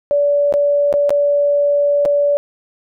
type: tone with dropouts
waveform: sine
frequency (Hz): 576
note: D5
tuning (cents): -34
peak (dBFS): -11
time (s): 0.11-2.37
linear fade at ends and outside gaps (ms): 0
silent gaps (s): 0.525-0.539 / 0.927-0.939 / 1.094-1.105 / 2.052-2.058
effects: none